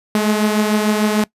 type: beating tone pair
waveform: sawtooth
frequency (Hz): 211.2 / 217.9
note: G#3 / A3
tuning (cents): +29 / -17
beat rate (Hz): 6.7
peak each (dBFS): -11 / -17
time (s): 0.15-1.24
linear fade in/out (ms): 2
effects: noise-tail reverb RT60 0.1 s tail -22 dB re dry + resampled to 32000 Hz